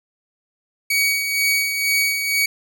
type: tone with tremolo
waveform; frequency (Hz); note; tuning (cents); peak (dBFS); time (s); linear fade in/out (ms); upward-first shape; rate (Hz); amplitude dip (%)
sawtooth; 2255; C#7; +29; -12; 0.9-2.46; 5; sine; 2.1; 50
effects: none